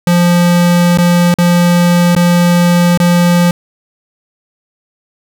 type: tone with dropouts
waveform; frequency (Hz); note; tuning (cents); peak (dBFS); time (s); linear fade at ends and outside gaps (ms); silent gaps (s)
square; 174.61; F3; 0; -7; 0.07-3.51; 2; 0.975-0.985 / 1.341-1.385 / 2.151-2.163 / 2.975-3
effects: none